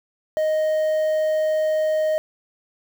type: tone with quantisation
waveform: triangle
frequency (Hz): 622.3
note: D#5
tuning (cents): 0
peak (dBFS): -16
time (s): 0.37-2.18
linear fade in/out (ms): 0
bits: 7
effects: none